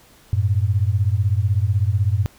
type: beating tone pair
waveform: sine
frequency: 93.9 / 109.9 Hz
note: F#2 / A2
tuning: +26 / -2 cents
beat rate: 16 Hz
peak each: -18 / -19 dBFS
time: 0.33-2.26 s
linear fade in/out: 0 ms
effects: pink hiss -51 dBFS RMS until 2.38 s